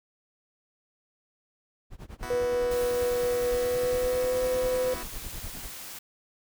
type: noise with tremolo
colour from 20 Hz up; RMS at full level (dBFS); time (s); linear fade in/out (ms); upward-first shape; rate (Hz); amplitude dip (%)
brown; -37; 1.9-5.7; 50; sine; 9.9; 95
type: chord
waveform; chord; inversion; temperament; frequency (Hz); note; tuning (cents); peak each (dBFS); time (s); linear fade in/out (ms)
10% pulse; B suspended fourth; none; just; 246.9 / 329.3 / 370.4; B3 / E4 / F#4; 0 / -2 / +2; -33; 2.23-5.03; 0
type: tone with pitch glide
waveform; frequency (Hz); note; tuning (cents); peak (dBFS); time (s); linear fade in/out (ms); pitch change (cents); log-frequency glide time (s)
sine; 489.4 to 507.8; B4 to B4; -16 to +48; -24; 2.3-4.94; 5; +64; 3.48-4.42
type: noise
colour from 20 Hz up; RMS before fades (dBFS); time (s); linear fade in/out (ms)
white; -41; 2.71-5.99; 5
effects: none